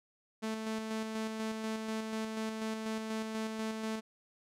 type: tone with tremolo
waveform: sawtooth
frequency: 220 Hz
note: A3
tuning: in tune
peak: -30 dBFS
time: 0.42-4.01 s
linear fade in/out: 20 ms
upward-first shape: square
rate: 4.1 Hz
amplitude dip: 35%
effects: low-pass 10000 Hz 12 dB/octave